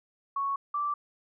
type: tone pair in turn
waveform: sine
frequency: 1108.7 / 1168.3 Hz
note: C#6 / D6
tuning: 0 / -9 cents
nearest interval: minor second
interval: 91 cents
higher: second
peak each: -27 dBFS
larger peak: neither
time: 0.36-0.56 / 0.74-0.94 s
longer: neither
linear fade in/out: 5 ms
effects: none